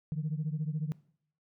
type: beating tone pair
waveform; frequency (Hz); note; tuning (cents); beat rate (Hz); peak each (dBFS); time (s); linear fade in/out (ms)
sine; 149.6 / 163.6; D3 / E3; +32 / -13; 14; -32 / -35; 0.12-0.92; 0
effects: noise-tail reverb RT60 0.6 s tail -20 dB re dry + tanh soft clip ceiling -25 dBFS

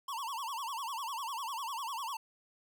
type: tone with vibrato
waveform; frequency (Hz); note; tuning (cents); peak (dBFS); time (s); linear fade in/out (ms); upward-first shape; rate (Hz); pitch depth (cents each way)
square; 1005; B5; +30; -37; 0.08-2.17; 5; sine; 10; 220
effects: none

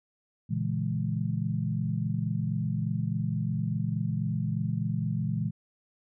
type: chord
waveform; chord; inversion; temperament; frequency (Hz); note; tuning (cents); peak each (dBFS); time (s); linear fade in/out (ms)
sine; A# half-diminished seventh; none; equal with one note detuned; 116.54 / 141.26 / 164.81 / 207.7; A#2 / C#3 / E3 / G#3; 0 / +33 / 0 / 0; -31 / -34 / -31 / -34; 0.49-5.51; 20
effects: none

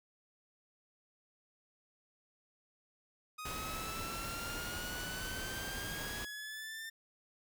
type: exponential sweep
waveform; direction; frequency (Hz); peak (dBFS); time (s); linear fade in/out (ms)
sawtooth; up; 1244.5 to 1800; -39; 3.38-6.9; 10
type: noise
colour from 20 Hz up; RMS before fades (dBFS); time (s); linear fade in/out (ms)
pink; -43; 3.45-6.25; 5
effects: none

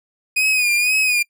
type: tone with vibrato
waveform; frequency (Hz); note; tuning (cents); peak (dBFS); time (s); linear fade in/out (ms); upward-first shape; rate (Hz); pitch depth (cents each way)
40% pulse; 2475; D#7; -10; -14; 0.36-1.23; 10; sine; 2; 60
effects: noise-tail reverb RT60 0.1 s tail -23 dB re dry

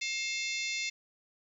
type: harmonic tone with a mistuned harmonic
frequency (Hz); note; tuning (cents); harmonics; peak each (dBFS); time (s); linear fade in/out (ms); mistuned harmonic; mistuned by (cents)
711; F5; +31; 3 / 4 / 5 / 6 / 7 / 8 / 9 / 10; -36 / -38 / -40 / -42 / -43 / -44 / -45 / -46; 0.01-0.9; 10; 4; -120
effects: 11-bit

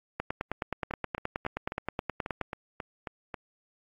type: two click trains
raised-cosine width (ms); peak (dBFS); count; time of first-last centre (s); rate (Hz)
0.5; -20 / -15; 10 / 22; 0.91-3.342 / 0.2-2.413; 3.7 / 9.49
effects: AAC 64 kbps

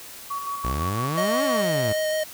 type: tone with tremolo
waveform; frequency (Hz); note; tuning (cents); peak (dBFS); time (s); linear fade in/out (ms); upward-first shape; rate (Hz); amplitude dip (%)
sine; 1127; C#6; +28; -26; 0.3-1.62; 10; square; 5.9; 40
type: exponential two-way sweep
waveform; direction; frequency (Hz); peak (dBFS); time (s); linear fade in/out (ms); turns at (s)
sawtooth; up then down; 57.4 to 291.3 to 100.7; -21; 0.64-1.93; 10; 1.44
type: tone with vibrato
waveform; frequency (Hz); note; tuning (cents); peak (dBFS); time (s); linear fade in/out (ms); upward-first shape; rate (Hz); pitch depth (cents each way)
square; 622.3; D#5; 0; -23; 1.17-2.24; 10; square; 6.3; 9
effects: white hiss -41 dBFS RMS until 2.33 s

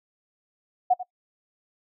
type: tone with echo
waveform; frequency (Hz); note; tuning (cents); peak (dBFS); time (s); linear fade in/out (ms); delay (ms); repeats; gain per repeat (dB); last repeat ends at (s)
sine; 732; F#5; -19; -15; 0.9-0.94; 10; 93; 1; -14; 1.033
effects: noise-tail reverb RT60 0.1 s tail -21 dB re dry

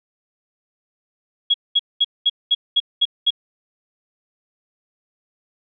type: tone bursts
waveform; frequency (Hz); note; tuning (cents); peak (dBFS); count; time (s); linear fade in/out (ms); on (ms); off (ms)
sine; 3322; G#7; 0; -12; 8; 1.5-3.306; 10; 42; 210
effects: none

